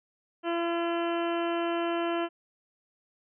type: harmonic tone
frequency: 339.5 Hz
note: F4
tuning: 49 cents flat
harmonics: 1 / 2 / 3 / 4 / 5 / 6 / 7 / 8 / 9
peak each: -29 / -32 / -37 / -38 / -42 / -49 / -47 / -43 / -43 dBFS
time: 0.43-2.29 s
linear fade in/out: 50 ms
effects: none